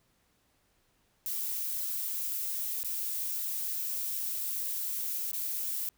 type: noise with dropouts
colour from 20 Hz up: violet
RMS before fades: -34 dBFS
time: 1.26-5.89 s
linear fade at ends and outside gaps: 0 ms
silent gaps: 2.831-2.846 / 5.315-5.332 s
effects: pink hiss -71 dBFS RMS until 5.97 s